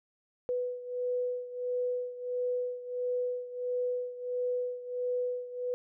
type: beating tone pair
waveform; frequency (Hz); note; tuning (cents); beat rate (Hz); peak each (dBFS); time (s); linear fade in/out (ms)
sine; 494.8 / 496.3; B4 / B4; +3 / +8; 1.5; -32 / -36; 0.49-5.74; 0
effects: none